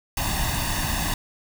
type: noise with comb filter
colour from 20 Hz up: pink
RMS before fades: -25 dBFS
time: 0.17-1.14 s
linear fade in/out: 2 ms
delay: 1.1 ms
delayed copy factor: +0.8
effects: none